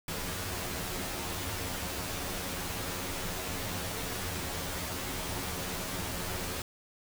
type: noise with comb filter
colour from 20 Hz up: pink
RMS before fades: -36 dBFS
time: 0.08-6.62 s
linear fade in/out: 2 ms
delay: 11 ms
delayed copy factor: +1
effects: none